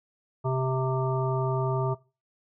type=harmonic tone; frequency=130.81 Hz; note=C3; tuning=in tune; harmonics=1 / 3 / 5 / 7 / 9; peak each=-26 / -31 / -33 / -34 / -36 dBFS; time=0.44-1.95 s; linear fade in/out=20 ms; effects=noise-tail reverb RT60 0.3 s tail -20 dB re dry